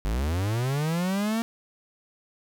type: linear sweep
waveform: 45% pulse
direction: up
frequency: 46.25 to 232.3 Hz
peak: -24 dBFS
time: 0.05-1.42 s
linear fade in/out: 0 ms
effects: none